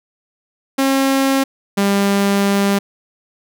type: tone pair in turn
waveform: sawtooth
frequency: 270 / 199.37 Hz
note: C#4 / G3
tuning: -45 / +30 cents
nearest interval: perfect fourth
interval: 525 cents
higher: first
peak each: -9 dBFS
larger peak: neither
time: 0.78-1.44 / 1.77-2.79 s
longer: second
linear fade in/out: 10 ms
effects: none

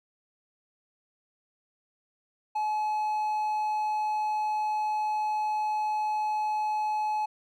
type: tone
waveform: triangle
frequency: 853 Hz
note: G#5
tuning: 46 cents sharp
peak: -24 dBFS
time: 2.55-7.26 s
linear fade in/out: 10 ms
effects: none

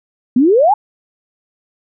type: exponential sweep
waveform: sine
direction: up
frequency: 233.1 to 880 Hz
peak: -7 dBFS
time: 0.36-0.74 s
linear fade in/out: 5 ms
effects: none

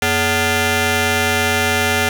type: ring-modulated tone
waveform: 10% pulse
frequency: 329.6 Hz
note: E4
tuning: in tune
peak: -3 dBFS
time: 0.02-2.09 s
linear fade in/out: 2 ms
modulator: 1080 Hz
effects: none

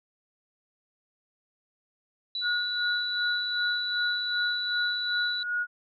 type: tone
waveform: sine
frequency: 3952 Hz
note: B7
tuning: in tune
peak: -29 dBFS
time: 2.35-5.43 s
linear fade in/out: 2 ms
type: tone with tremolo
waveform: sine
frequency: 1448 Hz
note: F#6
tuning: 38 cents flat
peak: -25 dBFS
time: 2.41-5.67 s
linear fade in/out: 50 ms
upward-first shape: sine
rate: 2.6 Hz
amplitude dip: 65%
effects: none

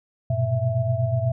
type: tone cluster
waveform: sine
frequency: 98.9 / 120.4 / 128.6 / 660 Hz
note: G2 / B2 / C3 / E5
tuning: +16 / -44 / -30 / +2 cents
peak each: -28 / -22 / -28 / -27 dBFS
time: 0.3-1.32 s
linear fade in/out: 5 ms
effects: none

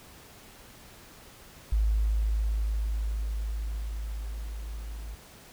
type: tone with level ramp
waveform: sine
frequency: 53.3 Hz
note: G#1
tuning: 46 cents sharp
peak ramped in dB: -21 to -36 dBFS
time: 1.72-5.15 s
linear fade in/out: 5 ms
effects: pink hiss -51 dBFS RMS until 5.52 s

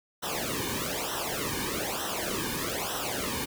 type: noise with flanger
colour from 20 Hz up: pink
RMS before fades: -32 dBFS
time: 0.22-3.46 s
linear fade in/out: 20 ms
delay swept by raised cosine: 0.43 to 1.53 ms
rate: 1.1 Hz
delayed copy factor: -0.9
effects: none

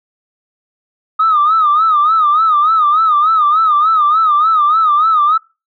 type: tone with vibrato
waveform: sine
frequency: 1244.5 Hz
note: D#6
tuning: in tune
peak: -7 dBFS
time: 1.19-5.38 s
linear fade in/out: 10 ms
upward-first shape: sine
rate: 3.4 Hz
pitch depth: 110 cents each way
effects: noise-tail reverb RT60 0.3 s tail -26 dB re dry + tanh soft clip ceiling -4 dBFS

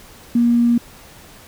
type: tone with tanh clipping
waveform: triangle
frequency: 237.2 Hz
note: A#3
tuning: 30 cents sharp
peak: -11 dBFS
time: 0.35-0.78 s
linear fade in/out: 5 ms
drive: 3 dB
effects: pink hiss -43 dBFS RMS until 1.47 s

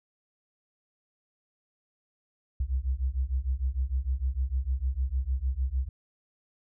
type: beating tone pair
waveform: sine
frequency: 62 / 68.6 Hz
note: B1 / C#2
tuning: +7 / -17 cents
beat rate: 6.6 Hz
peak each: -29 dBFS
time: 2.6-5.89 s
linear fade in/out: 5 ms
effects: none

